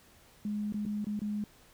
sine tone with dropouts, 208.8 Hz, G#3, 10 cents sharp, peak -31 dBFS, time 0.45-1.44 s, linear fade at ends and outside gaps 2 ms, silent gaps 0.724-0.742 / 0.853-0.862 / 1.045-1.068 / 1.193-1.217 s, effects pink hiss -60 dBFS RMS until 1.73 s

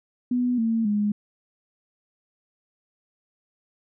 sine tone with pitch steps, 246.9 / 226.4 / 207.6 Hz, B3 / A3 / G#3, 0 / +50 / 0 cents, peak -20 dBFS, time 0.31-1.12 s, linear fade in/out 5 ms, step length 270 ms, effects none

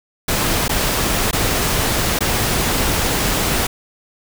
pink noise with dropouts, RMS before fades -18 dBFS, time 0.28-3.67 s, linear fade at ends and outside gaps 5 ms, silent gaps 0.681-0.693 / 1.312-1.329 / 2.19-2.206 s, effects none

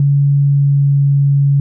sine tone with pitch glide, 141.3 to 140.41 Hz, C#3 to C#3, +34 to +23 cents, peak -8 dBFS, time 0-1.6 s, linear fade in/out 2 ms, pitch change -11 cents, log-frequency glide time 0.38-1.02 s, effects none

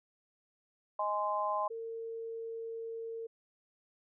harmonic tone, 207.7 Hz, G#3, in tune, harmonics 3 / 4 / 5, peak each -36 / -36 / -33 dBFS, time 0.99-1.68 s, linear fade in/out 5 ms
sine tone, 455 Hz, A#4, 42 cents flat, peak -38 dBFS, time 1.7-3.27 s, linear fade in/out 10 ms
effects none

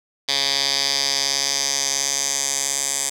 10% pulse tone with band-pass filter sweep, 138.59 Hz, C#3, in tune, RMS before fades -22 dBFS, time 0.28-3.1 s, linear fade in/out 10 ms, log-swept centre 4300 to 7700 Hz, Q 3.1, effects none

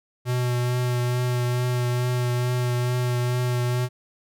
square tone with vibrato, 123.47 Hz, B2, in tune, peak -22 dBFS, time 0.25-3.89 s, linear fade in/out 50 ms, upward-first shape triangle, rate 2.3 Hz, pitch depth 18 cents each way, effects none

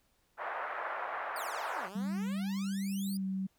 pink band-pass noise, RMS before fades -38 dBFS, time 0.37-1.9 s, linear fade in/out 50 ms, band 650 to 1700 Hz, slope 24 dB/octave
10% pulse exponential two-way sweep, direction down then up, 4978 to 174.61 to 4978 Hz, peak -37 dBFS, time 1.36-3.17 s, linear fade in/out 2 ms, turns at 1.87 s
sine tone with pitch glide, 196 to 190.97 Hz, G3 to G3, 0 to -45 cents, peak -32 dBFS, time 1.95-3.47 s, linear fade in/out 10 ms, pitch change -45 cents, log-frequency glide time 3.12-3.24 s
effects pink hiss -73 dBFS RMS until 3.58 s

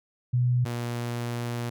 sine / sawtooth tone pair in turn, 123.47 / 119.47 Hz, B2 / A#2, 0 / +43 cents, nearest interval minor second, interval 57 cents, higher first, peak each -20 / -25 dBFS, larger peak first, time 0.33-0.65 / 0.65-1.7 s, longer second, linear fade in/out 10 ms, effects none

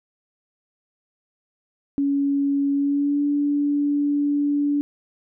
sine tone with pitch glide, 280.6 to 288.7 Hz, C#4 to D4, +21 to -30 cents, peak -18 dBFS, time 1.98-4.81 s, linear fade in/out 0 ms, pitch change +49 cents, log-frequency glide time 2.73-3.23 s, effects none

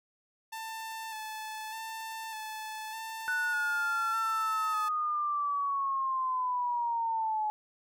sawtooth tone with vibrato, 880 Hz, A5, in tune, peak -34 dBFS, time 0.52-4.89 s, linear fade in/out 10 ms, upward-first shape square, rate 0.83 Hz, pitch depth 22 cents each way
sine linear sweep, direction down, 1487 to 847 Hz, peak -28 dBFS, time 3.28-7.5 s, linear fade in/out 0 ms
effects none

